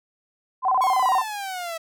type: tone with vibrato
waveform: sine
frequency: 882 Hz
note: A5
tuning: 4 cents sharp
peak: -17 dBFS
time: 0.62-1.24 s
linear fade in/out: 50 ms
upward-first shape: square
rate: 16 Hz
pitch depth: 260 cents each way
type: exponential sweep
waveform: sawtooth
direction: down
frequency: 1124 to 647 Hz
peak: -25 dBFS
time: 0.81-1.78 s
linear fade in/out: 10 ms
effects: none